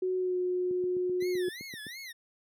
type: tone with pitch glide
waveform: sine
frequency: 370 to 362.4 Hz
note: F#4 to F#4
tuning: 0 to -36 cents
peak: -27 dBFS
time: 0.02-1.49 s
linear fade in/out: 5 ms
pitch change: -36 cents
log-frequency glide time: 0.17-0.37 s
type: click train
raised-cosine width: 3 ms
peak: -30 dBFS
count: 10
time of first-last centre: 0.71-1.867 s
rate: 7.78 Hz
type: tone with vibrato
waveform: 25% pulse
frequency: 1929 Hz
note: B6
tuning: 41 cents flat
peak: -37 dBFS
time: 1.2-2.13 s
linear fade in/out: 20 ms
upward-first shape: sine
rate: 2.8 Hz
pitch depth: 220 cents each way
effects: high-pass 150 Hz 12 dB/octave